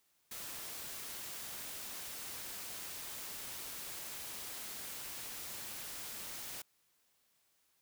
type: noise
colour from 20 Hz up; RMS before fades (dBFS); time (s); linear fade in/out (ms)
white; -45; 0.31-6.62; 5
effects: white hiss -75 dBFS RMS until 7.81 s